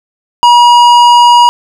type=tone with tanh clipping; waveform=sine; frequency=960 Hz; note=B5; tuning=49 cents flat; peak=-3 dBFS; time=0.43-1.49 s; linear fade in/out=0 ms; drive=13 dB; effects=none